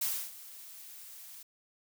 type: noise with ADSR envelope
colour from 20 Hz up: blue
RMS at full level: -31 dBFS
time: 0.01-1.43 s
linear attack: 8 ms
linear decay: 290 ms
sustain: -18 dB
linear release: 7 ms
effects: none